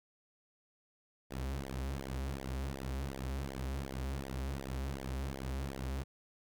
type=tone with flanger; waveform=sawtooth; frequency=66.9 Hz; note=C2; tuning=39 cents sharp; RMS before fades=-39 dBFS; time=1.3-6.04 s; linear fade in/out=20 ms; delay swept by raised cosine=0.73 to 6.63 ms; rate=2.7 Hz; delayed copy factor=-0.95; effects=none